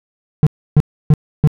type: tone bursts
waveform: triangle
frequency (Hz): 150.9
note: D3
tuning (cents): +47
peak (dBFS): -3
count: 4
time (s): 0.43-1.474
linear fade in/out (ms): 0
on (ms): 36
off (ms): 300
effects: none